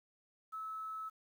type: tone with quantisation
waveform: sine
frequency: 1300 Hz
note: E6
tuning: 24 cents flat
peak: -40 dBFS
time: 0.52-1.1 s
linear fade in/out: 20 ms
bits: 11
effects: none